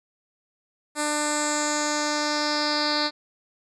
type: tone with low-pass filter sweep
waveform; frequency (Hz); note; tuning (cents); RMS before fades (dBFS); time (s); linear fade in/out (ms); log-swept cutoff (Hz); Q
10% pulse; 298.2; D4; +27; -25; 0.95-3.11; 50; 9000 to 4400; 5.2
effects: none